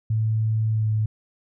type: tone with pitch glide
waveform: sine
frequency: 110 to 108.36 Hz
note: A2 to A2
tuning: 0 to -26 cents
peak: -19 dBFS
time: 0.1-1.06 s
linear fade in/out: 5 ms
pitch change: -26 cents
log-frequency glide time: 0.71-0.89 s
effects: none